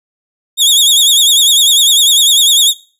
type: tone with vibrato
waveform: sawtooth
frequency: 3520 Hz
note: A7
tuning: in tune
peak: -3 dBFS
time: 0.57-2.74 s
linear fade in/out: 50 ms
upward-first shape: sine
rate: 10 Hz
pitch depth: 120 cents each way
effects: noise-tail reverb RT60 0.4 s tail -20 dB re dry + resampled to 32000 Hz